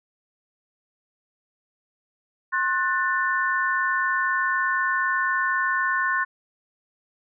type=chord; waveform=sine; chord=F# diminished; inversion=second; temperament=just; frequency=1065.6 / 1480 / 1776 Hz; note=C6 / F#6 / A6; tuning=+31 / 0 / +16 cents; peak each=-25 dBFS; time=2.52-6.25 s; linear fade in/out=20 ms; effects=none